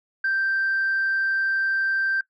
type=tone; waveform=sine; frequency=1568 Hz; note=G6; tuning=in tune; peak=-19 dBFS; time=0.24-2.21 s; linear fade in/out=5 ms; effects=noise-tail reverb RT60 0.1 s tail -18 dB re dry + tanh soft clip ceiling -17 dBFS